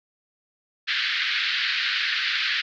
pink band-pass noise, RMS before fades -25 dBFS, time 0.87-2.62 s, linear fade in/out 20 ms, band 1500 to 4500 Hz, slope 48 dB/octave, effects none

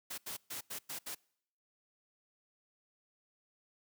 white noise bursts at uneven times, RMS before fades -42 dBFS, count 6, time 0.1-0.18 / 0.26-0.37 / 0.5-0.61 / 0.7-0.79 / 0.89-0.99 / 1.06-1.15 s, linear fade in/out 10 ms, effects noise-tail reverb RT60 0.7 s tail -26 dB re dry + high-pass 100 Hz 12 dB/octave

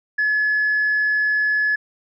sine tone, 1707 Hz, G#6, 47 cents sharp, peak -15 dBFS, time 0.18-1.76 s, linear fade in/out 10 ms, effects tanh soft clip ceiling -13 dBFS

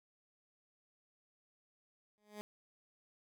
15% pulse tone with exponential growth, 209.2 Hz, G#3, 13 cents sharp, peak -35 dBFS, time 2.18-2.41 s, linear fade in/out 0 ms, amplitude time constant 48 ms, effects none

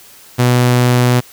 sawtooth tone, 123.47 Hz, B2, in tune, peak -5 dBFS, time 0.38-1.21 s, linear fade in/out 20 ms, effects white hiss -41 dBFS RMS until 1.32 s

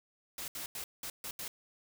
white noise bursts at uneven times, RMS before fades -41 dBFS, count 6, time 0.38-0.48 / 0.55-0.66 / 0.75-0.84 / 1.03-1.1 / 1.24-1.31 / 1.39-1.48 s, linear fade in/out 2 ms, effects none

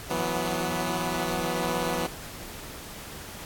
10% pulse chord, E suspended second, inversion none, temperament equal with one note detuned, 164.81 / 183.4 / 246.9 Hz, E3 / F#3 / B3, 0 / -15 / 0 cents, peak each -23 dBFS, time 0.1-2.07 s, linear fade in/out 10 ms, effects pink hiss -41 dBFS RMS until 3.45 s + AAC 64 kbps

